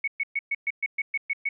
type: tone bursts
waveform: sine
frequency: 2217 Hz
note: C#7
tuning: in tune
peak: -23 dBFS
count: 10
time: 0.04-1.49 s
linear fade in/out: 5 ms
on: 37 ms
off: 120 ms
effects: none